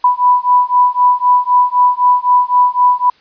sine beating tone pair, 987.8 / 991.7 Hz, B5 / B5, 0 / +7 cents, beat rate 3.9 Hz, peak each -11 dBFS, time 0.04-3.1 s, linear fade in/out 5 ms, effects white hiss -50 dBFS RMS until 3.2 s + resampled to 11025 Hz

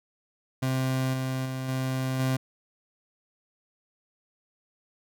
30% pulse tone with level steps, 130.81 Hz, C3, in tune, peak -22 / -25 / -28 / -24 / -21 dBFS, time 0.62-2.37 s, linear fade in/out 10 ms, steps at 1.13 / 1.45 / 1.68 / 2.19 s, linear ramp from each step 10 ms, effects none

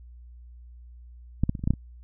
clicks, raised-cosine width 5 ms, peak -9 / -11 / -21 / -29 / -18 / -11 / -8 / -22 dBFS, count 8, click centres 1.436 / 1.494 / 1.552 / 1.593 / 1.639 / 1.675 / 1.706 / 1.737 s, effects added 60 Hz sine -44 dBFS peak until 2.03 s

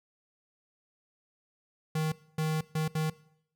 square tone bursts at uneven times, 156.7 Hz, D#3, 13 cents sharp, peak -28 dBFS, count 4, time 1.95-2.12 / 2.38-2.61 / 2.75-2.88 / 2.95-3.1 s, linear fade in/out 5 ms, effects noise-tail reverb RT60 0.7 s tail -20 dB re dry

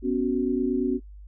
sine chord, B suspended second, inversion none, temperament equal with one note detuned, 248.5 / 277.2 / 370 Hz, B3 / C#4 / F#4, +11 / 0 / 0 cents, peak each -26 dBFS, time 0.02-1 s, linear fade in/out 50 ms, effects noise-tail reverb RT60 0.1 s tail -19 dB re dry + added 50 Hz sine -41 dBFS peak until 1.27 s

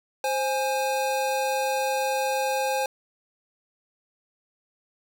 square tone pair together, 525 / 829.1 Hz, C5 / G#5, +6 / -3 cents, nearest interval minor sixth, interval 791 cents, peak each -27 dBFS, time 0.24-2.86 s, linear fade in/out 2 ms, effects none

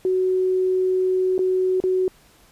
sine tone with dropouts, 371.8 Hz, F#4, 8 cents sharp, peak -17 dBFS, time 0.05-2.08 s, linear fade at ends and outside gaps 1 ms, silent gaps 1.38-1.391 / 1.802-1.838 s, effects pink hiss -54 dBFS RMS until 2.51 s + resampled to 32000 Hz

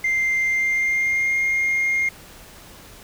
sine tone with pitch glide, 2093 to 2126 Hz, C7 to C7, 0 to +27 cents, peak -16 dBFS, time 0.04-2.09 s, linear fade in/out 5 ms, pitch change +27 cents, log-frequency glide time 0.46-1.38 s, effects tanh soft clip ceiling -16 dBFS + pink hiss -44 dBFS RMS until 3.03 s

